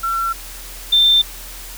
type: tone pair in turn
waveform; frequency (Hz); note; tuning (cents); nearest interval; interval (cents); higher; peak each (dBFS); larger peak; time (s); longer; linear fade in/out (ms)
sine; 1354 / 3574; E6 / A7; +46 / +26; octave + perfect fourth; 1680; second; -17 / -9; second; 0.03-0.33 / 0.92-1.22; neither; 10
effects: added 41 Hz sine -35 dBFS peak until 1.77 s + white hiss -35 dBFS RMS until 1.77 s